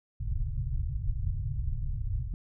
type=low-pass noise; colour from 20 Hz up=pink; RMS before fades=-31 dBFS; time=0.2-2.34 s; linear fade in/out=2 ms; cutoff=140 Hz; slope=96 dB/octave; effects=none